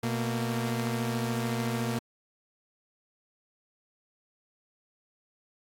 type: tone pair together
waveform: sawtooth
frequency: 121.84 / 230 Hz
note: B2 / A#3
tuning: -23 / -23 cents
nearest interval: major seventh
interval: 1100 cents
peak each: -27 dBFS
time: 0.03-1.99 s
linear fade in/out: 5 ms
effects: AAC 64 kbps